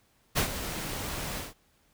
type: noise with ADSR envelope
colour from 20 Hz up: pink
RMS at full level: -24 dBFS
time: 0.35-1.54 s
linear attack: 28 ms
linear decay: 96 ms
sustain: -11 dB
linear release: 160 ms
effects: pink hiss -67 dBFS RMS until 1.93 s